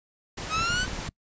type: noise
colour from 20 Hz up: pink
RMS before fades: -35 dBFS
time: 0.37-1.09 s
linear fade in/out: 10 ms
type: linear sweep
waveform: sawtooth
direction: up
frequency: 1244.5 to 1534 Hz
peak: -21 dBFS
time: 0.49-0.87 s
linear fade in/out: 50 ms
type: clicks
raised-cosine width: 5 ms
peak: -23 dBFS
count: 10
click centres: 0.581 / 0.612 / 0.704 / 0.741 / 0.8 / 0.831 / 0.88 / 0.933 / 0.991 / 1.089 s
effects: noise-tail reverb RT60 0.1 s tail -26 dB re dry + resampled to 16000 Hz